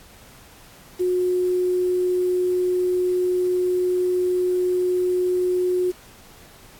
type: tone with quantisation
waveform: sine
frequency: 362.8 Hz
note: F#4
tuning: 34 cents flat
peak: -18 dBFS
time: 0.99-5.92 s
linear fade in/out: 20 ms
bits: 7
effects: pink hiss -48 dBFS RMS until 6.79 s + AAC 64 kbps